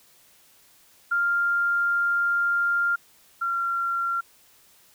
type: tone pair in turn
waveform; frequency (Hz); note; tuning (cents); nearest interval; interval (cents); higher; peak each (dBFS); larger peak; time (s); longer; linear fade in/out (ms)
sine; 1396.9 / 1375.3; F6 / F6; 0 / -27; unison; 27; first; -20 / -23; first; 1.11-2.96 / 3.41-4.21; first; 10
effects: white hiss -57 dBFS RMS until 4.94 s